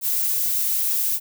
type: noise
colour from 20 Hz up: violet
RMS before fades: -22 dBFS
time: 0.01-1.2 s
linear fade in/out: 50 ms
effects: none